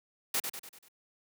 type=noise with echo; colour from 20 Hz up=white; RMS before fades=-30 dBFS; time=0.34-0.4 s; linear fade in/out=5 ms; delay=97 ms; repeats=5; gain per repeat=-6 dB; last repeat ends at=0.885 s; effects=high-pass 150 Hz 12 dB/octave